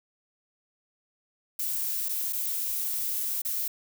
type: noise with dropouts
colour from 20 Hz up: violet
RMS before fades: -30 dBFS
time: 1.59-3.68 s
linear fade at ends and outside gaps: 5 ms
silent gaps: 2.087-2.091 / 2.326-2.331 / 3.419-3.449 s
effects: none